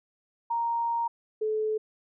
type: tone pair in turn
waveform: sine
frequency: 932.3 / 432.4 Hz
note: A#5 / A4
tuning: 0 / -30 cents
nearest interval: octave + minor second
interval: 1330 cents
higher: first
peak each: -25 dBFS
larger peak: neither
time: 0.5-1.08 / 1.41-1.78 s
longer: first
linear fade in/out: 10 ms
effects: none